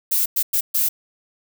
violet noise bursts at uneven times, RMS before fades -19 dBFS, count 4, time 0.11-0.26 / 0.36-0.43 / 0.53-0.61 / 0.74-0.89 s, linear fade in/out 10 ms, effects none

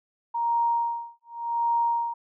sine tone with tremolo, 936 Hz, A#5, 7 cents sharp, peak -20 dBFS, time 0.34-2.14 s, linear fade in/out 10 ms, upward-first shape sine, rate 0.87 Hz, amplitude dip 100%, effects none

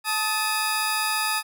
20% pulse tone cluster, 871 / 1259 / 4878 Hz, A5 / D#6 / D#8, -18 / +20 / -35 cents, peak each -22 dBFS, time 0.04-1.43 s, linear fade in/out 50 ms, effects none

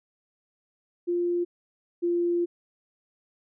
sine tone pair in turn, 349.2 / 346.4 Hz, F4 / F4, 0 / -14 cents, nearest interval unison, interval 14 cents, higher first, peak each -23 / -22 dBFS, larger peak second, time 1.07-1.45 / 2.02-2.46 s, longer second, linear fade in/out 20 ms, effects none

